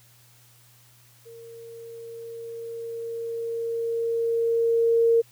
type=tone with level ramp; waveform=sine; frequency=461.1 Hz; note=A#4; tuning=19 cents flat; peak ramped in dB=-42 to -15 dBFS; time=1.25-5.22 s; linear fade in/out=20 ms; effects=added 120 Hz sine -57 dBFS peak until 5.31 s + white hiss -57 dBFS RMS until 5.31 s